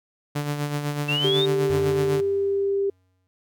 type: tone with tremolo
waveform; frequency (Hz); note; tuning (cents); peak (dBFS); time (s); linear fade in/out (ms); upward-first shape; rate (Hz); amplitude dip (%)
sawtooth; 146.2; D3; -7; -19; 0.35-2.21; 10; sine; 8; 50
type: linear sweep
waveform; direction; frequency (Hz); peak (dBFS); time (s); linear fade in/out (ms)
sine; up; 2646 to 3745; -22; 1.08-1.46; 10
type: tone with pitch glide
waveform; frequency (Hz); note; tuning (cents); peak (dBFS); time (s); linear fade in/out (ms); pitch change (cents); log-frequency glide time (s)
sine; 393 to 396.2; G4 to G4; +4 to +18; -20; 1.24-2.9; 5; +14; 1.47-1.62
type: tone with exponential decay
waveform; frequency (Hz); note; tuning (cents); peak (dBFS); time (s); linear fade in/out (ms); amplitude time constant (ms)
square; 92.5; F#2; 0; -29; 1.7-3.27; 0; 340
effects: none